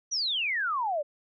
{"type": "exponential sweep", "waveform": "sine", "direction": "down", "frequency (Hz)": [6030, 558], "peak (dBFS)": -26, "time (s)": [0.11, 1.03], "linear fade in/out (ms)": 20, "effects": []}